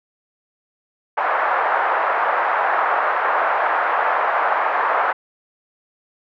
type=band-pass noise; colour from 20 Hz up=pink; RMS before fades=-19 dBFS; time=1.17-5.13 s; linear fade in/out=10 ms; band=660 to 1600 Hz; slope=24 dB/octave; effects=none